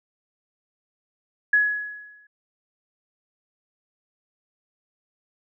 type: tone with exponential decay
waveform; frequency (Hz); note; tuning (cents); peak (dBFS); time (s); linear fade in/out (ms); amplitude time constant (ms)
sine; 1684; G#6; +24; -13; 1.53-2.27; 5; 160
effects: none